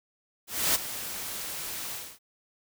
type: noise with ADSR envelope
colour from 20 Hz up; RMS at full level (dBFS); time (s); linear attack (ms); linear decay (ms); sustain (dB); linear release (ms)
white; -23; 0.47-2.19; 280; 16; -13; 270
effects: none